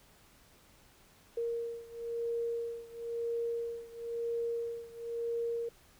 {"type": "beating tone pair", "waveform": "sine", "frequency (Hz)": [466.2, 467.19], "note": ["A#4", "A#4"], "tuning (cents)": [0, 4], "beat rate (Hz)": 0.99, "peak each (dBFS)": [-36, -38], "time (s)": [1.37, 5.69], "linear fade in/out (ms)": 5, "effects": ["pink hiss -62 dBFS RMS until 5.99 s"]}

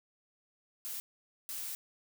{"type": "noise bursts at uneven times", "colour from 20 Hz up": "blue", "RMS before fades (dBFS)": -40, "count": 2, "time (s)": [[0.85, 1], [1.49, 1.75]], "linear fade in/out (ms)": 0, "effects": []}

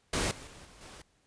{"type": "noise with level steps", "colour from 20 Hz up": "pink", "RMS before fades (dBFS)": [-30, -47, -51, -55, -49], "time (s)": [0.13, 1.02], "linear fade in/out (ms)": 5, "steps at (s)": [0.31, 0.47, 0.65, 0.81], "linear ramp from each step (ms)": 2, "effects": ["pink hiss -70 dBFS RMS until 1.26 s", "resampled to 22050 Hz"]}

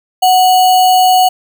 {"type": "tone with sample-and-hold", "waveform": "sine", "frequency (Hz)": 740, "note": "F#5", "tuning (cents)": 0, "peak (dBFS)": -5, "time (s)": [0.22, 1.29], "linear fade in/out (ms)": 10, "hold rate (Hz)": 3675, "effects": []}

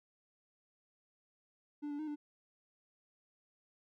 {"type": "tone with pitch steps", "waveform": "triangle", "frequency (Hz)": [293.8, 289.5, 308.6, 295.1], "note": ["D4", "D4", "D#4", "D4"], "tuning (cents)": [1, -25, -14, 8], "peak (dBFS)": -36, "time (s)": [1.82, 2.16], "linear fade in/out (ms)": 20, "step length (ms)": 85, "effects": []}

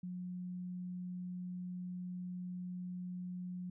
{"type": "tone", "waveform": "sine", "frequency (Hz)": 180.3, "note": "F#3", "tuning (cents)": -45, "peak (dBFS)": -40, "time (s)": [0.03, 3.7], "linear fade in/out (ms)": 5, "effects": []}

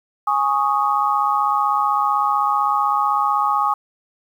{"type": "chord", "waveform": "sine", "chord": "Ab suspended fourth", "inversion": "none", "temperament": "equal", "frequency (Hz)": [830.6, 1108.7, 1244.5], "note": ["Ab5", "Db6", "Eb6"], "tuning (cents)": [0, 0, 0], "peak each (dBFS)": -20, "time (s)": [0.27, 3.74], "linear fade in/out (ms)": 5, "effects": ["8-bit"]}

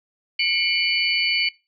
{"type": "tone cluster", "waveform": "sine", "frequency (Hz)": [2184, 2361, 2968, 4513], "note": ["C#7", "D7", "F#7", "C#8"], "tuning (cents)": [-26, 9, 5, 30], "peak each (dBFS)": -24, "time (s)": [0.39, 1.49], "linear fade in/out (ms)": 5, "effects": ["noise-tail reverb RT60 0.3 s tail -24 dB re dry"]}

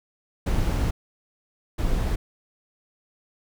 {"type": "noise bursts at uneven times", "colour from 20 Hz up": "brown", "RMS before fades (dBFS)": -23, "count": 2, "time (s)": [[0.46, 0.91], [1.78, 2.16]], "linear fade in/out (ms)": 10, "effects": []}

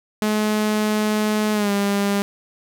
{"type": "tone with pitch glide", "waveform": "sawtooth", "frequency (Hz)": [213, 201], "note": ["G#3", "G3"], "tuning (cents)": [44, 44], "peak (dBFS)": -14, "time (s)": [0.22, 2.22], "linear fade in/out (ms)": 0, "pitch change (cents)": -100, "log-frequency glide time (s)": [1.53, 1.71], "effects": []}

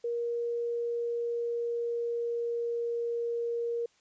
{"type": "tone with pitch glide", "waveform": "sine", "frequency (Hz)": [472.1, 469.4], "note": ["A#4", "A#4"], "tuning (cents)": [22, 12], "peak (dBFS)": -29, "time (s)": [0.04, 3.86], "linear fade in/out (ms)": 5, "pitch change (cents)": -10, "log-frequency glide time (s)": [0.45, 3.34], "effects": ["white hiss -67 dBFS RMS until 4 s", "resampled to 16000 Hz"]}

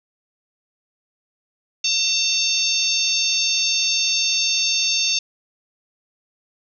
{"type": "harmonic tone", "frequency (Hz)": 904, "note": "A5", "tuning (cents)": 47, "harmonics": [3, 4, 5, 6, 7], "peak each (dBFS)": [-24, -24, -24, -24, -24], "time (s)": [1.84, 5.19], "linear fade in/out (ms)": 5, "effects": []}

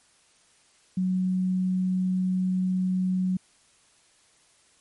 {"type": "tone", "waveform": "sine", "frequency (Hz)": 185, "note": "F#3", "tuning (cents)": 0, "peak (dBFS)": -22, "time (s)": [0.97, 3.37], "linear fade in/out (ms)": 5, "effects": ["white hiss -61 dBFS RMS until 4.8 s", "MP3 48 kbps"]}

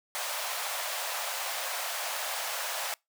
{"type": "high-pass noise", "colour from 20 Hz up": "pink", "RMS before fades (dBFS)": -34, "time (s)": [0.15, 2.94], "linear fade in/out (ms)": 0, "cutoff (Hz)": 570, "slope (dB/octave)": 48, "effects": ["noise-tail reverb RT60 0.2 s tail -26 dB re dry"]}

